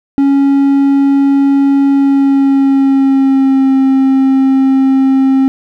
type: tone with pitch glide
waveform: triangle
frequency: 277.2 to 267 Hz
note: C#4 to C4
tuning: 0 to +35 cents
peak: -4 dBFS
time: 0.18-5.48 s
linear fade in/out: 0 ms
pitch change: -65 cents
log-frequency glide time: 1.91-3.75 s
effects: none